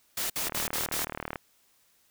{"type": "noise bursts", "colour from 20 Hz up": "white", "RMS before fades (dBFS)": -31, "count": 5, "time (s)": [0.17, 1.048], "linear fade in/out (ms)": 5, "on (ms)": 130, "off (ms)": 57}
{"type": "click train", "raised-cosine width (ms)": 0.5, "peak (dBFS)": -18, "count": 35, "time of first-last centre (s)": [0.47, 1.358], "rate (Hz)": 38.3}
{"effects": ["white hiss -66 dBFS RMS until 2.1 s"]}